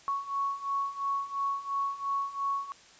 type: beating tone pair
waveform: sine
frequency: 1108.7 / 1111.6 Hz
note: C#6 / C#6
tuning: 0 / +4 cents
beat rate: 2.9 Hz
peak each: -34 / -31 dBFS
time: 0.08-2.72 s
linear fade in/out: 0 ms
effects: white hiss -55 dBFS RMS until 2.99 s + resampled to 16000 Hz